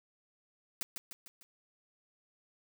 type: noise with echo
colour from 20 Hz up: white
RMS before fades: -36 dBFS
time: 0.81-0.83 s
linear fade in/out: 0 ms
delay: 150 ms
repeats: 4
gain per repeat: -5 dB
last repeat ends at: 1.43 s
effects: none